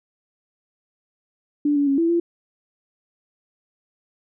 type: tone with pitch steps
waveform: sine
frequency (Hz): 292.4 / 285.6 / 275.9 / 333.2 / 341.1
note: D4 / D4 / C#4 / E4 / F4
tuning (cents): -7 / -48 / -8 / +19 / -41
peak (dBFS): -16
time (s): 1.65-2.2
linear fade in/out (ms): 5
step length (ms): 110
effects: none